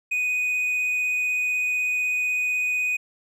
triangle tone with vibrato, 2489 Hz, D#7, in tune, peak -20 dBFS, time 0.11-2.97 s, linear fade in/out 10 ms, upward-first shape triangle, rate 16 Hz, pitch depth 10 cents each way, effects none

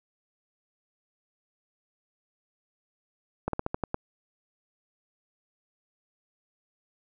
slowing click train, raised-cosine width 1 ms, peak -14 dBFS, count 7, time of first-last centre 3.48-3.944 s, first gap 53 ms, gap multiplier 1.15, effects none

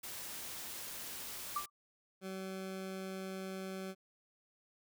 white noise, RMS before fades -45 dBFS, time 0.03-1.66 s, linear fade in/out 10 ms
sine tone with exponential decay, 1175 Hz, D6, 1 cent sharp, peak -30 dBFS, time 1.56-1.7 s, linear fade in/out 5 ms, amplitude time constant 30 ms
20% pulse tone, 190 Hz, F#3, 46 cents sharp, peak -36 dBFS, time 2.21-3.95 s, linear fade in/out 50 ms
effects none

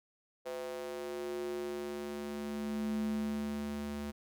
square tone with high-pass filter sweep, 72.4 Hz, D2, 24 cents flat, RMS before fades -38 dBFS, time 0.45-4.12 s, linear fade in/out 20 ms, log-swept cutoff 500 to 150 Hz, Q 4.4, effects none

